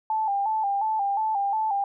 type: tone with vibrato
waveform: sine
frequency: 835 Hz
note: G#5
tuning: 9 cents sharp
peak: -22 dBFS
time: 0.1-1.84 s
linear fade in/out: 2 ms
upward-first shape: square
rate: 2.8 Hz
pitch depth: 79 cents each way
effects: none